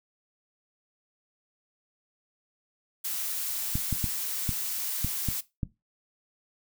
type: noise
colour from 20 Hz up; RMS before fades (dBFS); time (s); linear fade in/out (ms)
blue; -32; 3.04-5.41; 10
type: clicks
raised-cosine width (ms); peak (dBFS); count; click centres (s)
5; -16; 7; 3.755 / 3.927 / 4.042 / 4.492 / 5.046 / 5.287 / 5.632
effects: noise-tail reverb RT60 0.2 s tail -17 dB re dry